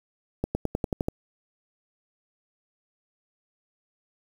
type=accelerating click train; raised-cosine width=2 ms; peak=-12 dBFS; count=8; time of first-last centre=0.44-1.084 s; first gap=110 ms; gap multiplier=0.94; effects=7-bit